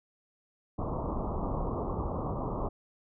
pink low-pass noise, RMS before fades -33 dBFS, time 0.78-2.69 s, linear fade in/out 10 ms, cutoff 1200 Hz, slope 96 dB/octave, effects none

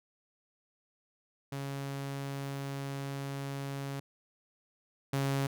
sawtooth tone pair in turn, 138.5 / 137.54 Hz, C#3 / C#3, -1 / -13 cents, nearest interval unison, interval 12 cents, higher first, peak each -32 / -25 dBFS, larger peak second, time 1.52-4 / 5.13-5.47 s, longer first, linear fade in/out 5 ms, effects none

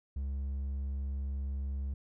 sine tone with hard clipping, 68.5 Hz, C#2, 20 cents flat, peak -34 dBFS, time 0.16-1.94 s, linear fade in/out 5 ms, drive 3 dB, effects none

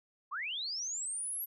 sine linear sweep, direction up, 990 to 11840 Hz, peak -35 dBFS, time 0.31-1.46 s, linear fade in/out 20 ms, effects none

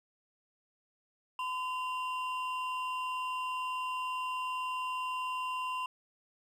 triangle tone pair together, 1016.6 / 2779 Hz, B5 / F7, +50 / -9 cents, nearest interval octave + perfect fourth, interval 1741 cents, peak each -32 / -39 dBFS, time 1.39-5.86 s, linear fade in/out 2 ms, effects none

